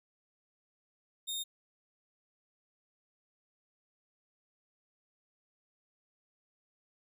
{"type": "tone", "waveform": "sawtooth", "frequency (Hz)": 3679, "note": "A#7", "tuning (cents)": -24, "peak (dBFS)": -32, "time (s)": [1.27, 1.44], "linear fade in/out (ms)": 20, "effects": []}